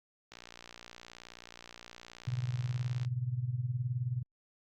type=click train; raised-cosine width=0.2 ms; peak=-30 dBFS; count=162; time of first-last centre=0.32-3.049 s; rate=59 Hz
type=tone with tremolo; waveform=sine; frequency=123.47 Hz; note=B2; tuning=in tune; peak=-28 dBFS; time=2.27-4.23 s; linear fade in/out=10 ms; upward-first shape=sine; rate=19 Hz; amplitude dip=75%
effects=Opus 48 kbps